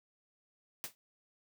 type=noise with exponential decay; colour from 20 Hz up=white; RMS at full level=-36 dBFS; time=0.84-0.95 s; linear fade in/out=0 ms; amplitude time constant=22 ms; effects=high-pass 100 Hz 12 dB/octave